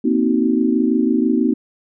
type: chord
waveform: sine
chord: C half-diminished seventh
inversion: third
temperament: just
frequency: 235.5 / 261.6 / 314 / 376.7 Hz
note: Bb3 / C4 / Eb4 / Gb4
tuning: +18 / 0 / +16 / +31 cents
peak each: -18 / -18 / -19 / -23 dBFS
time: 0.04-1.54 s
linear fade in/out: 10 ms
effects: none